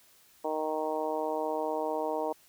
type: harmonic tone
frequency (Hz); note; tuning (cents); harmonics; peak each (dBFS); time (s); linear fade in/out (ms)
155.56; D#3; 0; 2 / 3 / 4 / 5 / 6 / 7; -38 / -34 / -34 / -37 / -36 / -46; 0.44-2.33; 10
effects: white hiss -61 dBFS RMS until 2.48 s